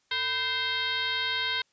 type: tone with frequency modulation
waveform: sine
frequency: 2637 Hz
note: E7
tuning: in tune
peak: -26 dBFS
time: 0.11-1.62 s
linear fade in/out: 5 ms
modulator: 546 Hz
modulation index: 2.8
effects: white hiss -70 dBFS RMS until 1.72 s + resampled to 16000 Hz